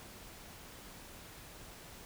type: silence
effects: pink hiss -52 dBFS RMS until 2.05 s